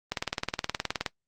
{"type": "click train", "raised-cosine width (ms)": 0.2, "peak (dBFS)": -10, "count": 19, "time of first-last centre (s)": [0.12, 1.062], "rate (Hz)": 19.1, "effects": ["noise-tail reverb RT60 0.1 s tail -18 dB re dry", "Opus 32 kbps"]}